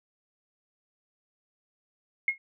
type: tone with exponential decay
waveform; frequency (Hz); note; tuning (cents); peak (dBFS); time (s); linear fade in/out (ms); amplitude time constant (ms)
sine; 2156; C#7; -49; -18; 2.28-2.38; 2; 21
effects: none